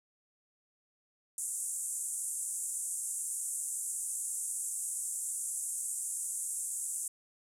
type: band-pass noise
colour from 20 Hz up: white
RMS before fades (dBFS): -37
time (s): 1.38-7.08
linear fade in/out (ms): 2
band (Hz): 7500 to 10000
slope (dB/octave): 48
effects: none